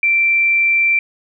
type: tone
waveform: sine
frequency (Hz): 2349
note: D7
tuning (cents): 0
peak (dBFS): -11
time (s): 0.03-0.99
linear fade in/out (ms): 2
effects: none